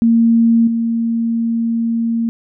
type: tone with level steps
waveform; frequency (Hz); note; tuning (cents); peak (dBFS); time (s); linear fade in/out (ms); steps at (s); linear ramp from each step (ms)
sine; 230; A#3; -23; -8 / -14; 0.02-2.29; 0; 0.67; 5
effects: none